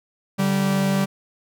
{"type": "tone pair together", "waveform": "45% pulse", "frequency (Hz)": [145.33, 194.3], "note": ["D3", "G3"], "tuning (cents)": [-18, -15], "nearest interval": "perfect fourth", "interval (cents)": 503, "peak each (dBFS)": [-25, -19], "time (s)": [0.38, 1.06], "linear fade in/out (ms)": 20, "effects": []}